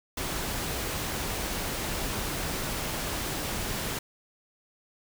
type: noise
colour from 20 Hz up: pink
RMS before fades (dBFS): -32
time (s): 0.17-3.99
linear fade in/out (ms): 5
effects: none